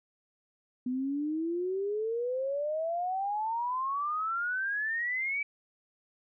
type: exponential sweep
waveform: sine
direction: up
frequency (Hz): 246.9 to 2315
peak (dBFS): -29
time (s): 0.86-5.43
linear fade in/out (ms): 5
effects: none